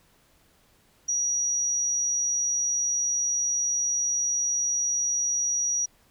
sine tone, 5780 Hz, F#8, 41 cents flat, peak -23 dBFS, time 1.08-5.86 s, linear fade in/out 10 ms, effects pink hiss -62 dBFS RMS until 6.1 s

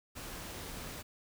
pink noise, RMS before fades -44 dBFS, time 0.15-1.03 s, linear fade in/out 20 ms, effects none

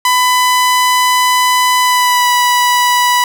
sawtooth tone with pitch glide, 1000 to 982.8 Hz, B5 to B5, +21 to -9 cents, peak -5 dBFS, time 0.05-3.24 s, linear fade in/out 2 ms, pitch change -30 cents, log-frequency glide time 1.82-2.29 s, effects none

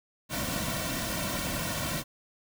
pink noise with comb filter, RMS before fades -32 dBFS, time 0.29-2.04 s, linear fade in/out 50 ms, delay 2.4 ms, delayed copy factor -0.85, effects none

